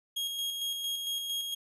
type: tone with tremolo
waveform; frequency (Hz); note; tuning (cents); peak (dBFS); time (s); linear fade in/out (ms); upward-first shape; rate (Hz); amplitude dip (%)
40% pulse; 3272; G#7; -26; -30; 0.16-1.55; 10; square; 4.4; 35
effects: resampled to 32000 Hz